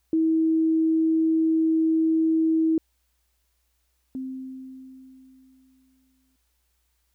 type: tone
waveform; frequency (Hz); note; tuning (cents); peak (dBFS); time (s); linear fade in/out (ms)
sine; 321.5; E4; -43; -18; 0.13-2.78; 2
type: tone with exponential decay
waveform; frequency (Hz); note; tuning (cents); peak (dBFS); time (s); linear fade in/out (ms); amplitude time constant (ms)
sine; 261.6; C4; 0; -28; 4.15-6.36; 1; 480
effects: added 60 Hz sine -70 dBFS peak until 7.14 s + white hiss -73 dBFS RMS until 7.14 s